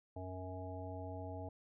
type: harmonic tone with a mistuned harmonic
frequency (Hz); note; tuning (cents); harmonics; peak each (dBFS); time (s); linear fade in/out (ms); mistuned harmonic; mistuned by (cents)
92.5; F#2; 0; 1 / 3 / 5 / 7 / 9; -45 / -50 / -52 / -49 / -52; 0.16-1.49; 5; 1; -21
effects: none